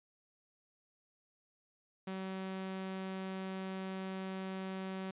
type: tone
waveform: sawtooth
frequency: 189.8 Hz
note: F#3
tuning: 44 cents sharp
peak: -35 dBFS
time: 2.07-5.11 s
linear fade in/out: 5 ms
effects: resampled to 8000 Hz